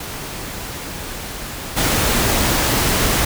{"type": "noise with level steps", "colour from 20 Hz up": "pink", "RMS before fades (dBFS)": [-29, -17], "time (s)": [0, 3.25], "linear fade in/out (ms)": 5, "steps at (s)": 1.76, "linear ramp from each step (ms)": 20, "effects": []}